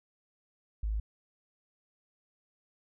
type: tone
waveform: sine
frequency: 53.1 Hz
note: G#1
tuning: 39 cents sharp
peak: -29 dBFS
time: 0.83-1 s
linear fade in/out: 5 ms
effects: none